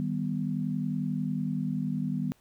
sine chord, Eb augmented, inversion none, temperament equal, 155.56 / 196 / 246.9 Hz, Eb3 / G3 / B3, 0 / 0 / 0 cents, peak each -32 dBFS, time 0-2.32 s, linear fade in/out 0 ms, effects pink hiss -65 dBFS RMS until 2.4 s

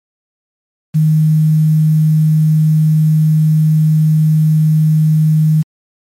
sine tone with quantisation, 155.56 Hz, D#3, in tune, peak -7 dBFS, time 0.94-5.63 s, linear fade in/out 20 ms, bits 6, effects MP3 64 kbps

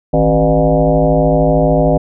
sine tone with frequency modulation, 381.9 Hz, G4, 45 cents flat, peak -8 dBFS, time 0.13-1.98 s, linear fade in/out 10 ms, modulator 111 Hz, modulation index 2.9, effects none

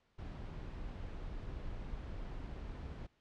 brown noise, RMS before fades -44 dBFS, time 0.18-3.07 s, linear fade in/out 10 ms, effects pink hiss -75 dBFS RMS until 3.2 s + low-pass 4000 Hz 12 dB/octave

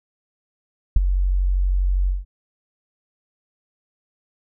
sine tone with ADSR envelope, 46.25 Hz, F#1, in tune, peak -6 dBFS, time 0.96-2.25 s, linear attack 5 ms, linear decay 17 ms, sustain -10 dB, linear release 170 ms, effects none

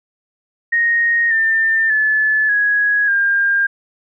sine tone with pitch steps, 1864.7 / 1796 / 1729.8 / 1666.1 / 1604.7 Hz, A#6 / A6 / A6 / G#6 / G6, 0 / +35 / -30 / +5 / +40 cents, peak -12 dBFS, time 0.72-3.67 s, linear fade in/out 10 ms, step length 590 ms, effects none

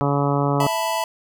harmonic tone, 141.9 Hz, C#3, 41 cents sharp, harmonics 1 / 2 / 3 / 4 / 5 / 6 / 7 / 8 / 9, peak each -21 / -24 / -26 / -27 / -28 / -29 / -29 / -30 / -31 dBFS, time 0.01-0.67 s, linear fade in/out 0 ms
square chord, E suspended fourth, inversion none, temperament equal, 659.3 / 880 / 987.8 Hz, E5 / A5 / B5, 0 / 0 / 0 cents, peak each -26 dBFS, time 0.6-1.04 s, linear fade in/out 2 ms
effects none

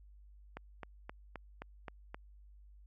click train, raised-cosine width 0.5 ms, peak -28 dBFS, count 7, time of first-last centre 0.57-2.145 s, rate 3.81 Hz, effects added 50 Hz sine -55 dBFS peak until 2.86 s

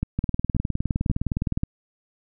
two click trains, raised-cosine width 5 ms, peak -11 / -11 dBFS, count 28 / 4, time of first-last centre 0.19-1.575 / 0.03-1.634 s, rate 19.5 / 1.87 Hz, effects none

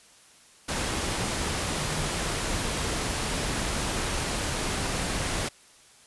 sine tone in noise, 150 Hz, D3, 37 cents sharp, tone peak -35 dBFS, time 1.78-2.09 s, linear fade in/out 10 ms, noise pink, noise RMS -29 dBFS, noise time 0.68-5.49 s, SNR -9 dB, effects white hiss -55 dBFS RMS until 6.06 s + resampled to 24000 Hz

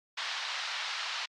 white band-pass noise, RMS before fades -36 dBFS, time 0.17-1.26 s, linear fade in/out 10 ms, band 810 to 4600 Hz, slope 24 dB/octave, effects low-pass 8000 Hz 12 dB/octave + Opus 48 kbps

